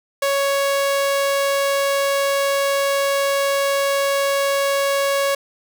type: tone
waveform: sawtooth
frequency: 556 Hz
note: C#5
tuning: 5 cents sharp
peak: -13 dBFS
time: 0.22-5.35 s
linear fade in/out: 5 ms
effects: none